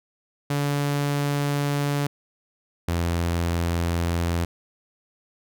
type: tone pair in turn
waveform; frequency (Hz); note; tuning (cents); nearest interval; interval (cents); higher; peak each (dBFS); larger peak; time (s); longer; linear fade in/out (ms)
sawtooth; 143.5 / 85.17; D3 / F2; -40 / -43; major sixth; 903; first; -18; neither; 0.5-2.07 / 2.88-4.45; neither; 5
effects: none